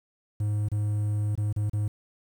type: tone with dropouts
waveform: triangle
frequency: 104.6 Hz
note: G#2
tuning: 13 cents sharp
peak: -22 dBFS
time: 0.4-1.88 s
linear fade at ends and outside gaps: 5 ms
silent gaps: 0.686-0.716 / 1.354-1.376 / 1.528-1.562 / 1.697-1.732 s
effects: 9-bit